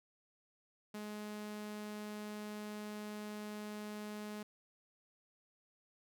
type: tone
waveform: sawtooth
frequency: 210.3 Hz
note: G#3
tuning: 22 cents sharp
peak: -39 dBFS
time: 0.94-4.43 s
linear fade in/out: 5 ms
effects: none